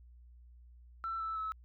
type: tone with pitch steps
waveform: sine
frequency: 1338 / 1318.1 / 1298.4 Hz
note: E6 / E6 / E6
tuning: +25 / -1 / -27 cents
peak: -34 dBFS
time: 1.04-1.52 s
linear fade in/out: 0 ms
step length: 160 ms
effects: tanh soft clip ceiling -30 dBFS + added 60 Hz sine -54 dBFS peak until 1.64 s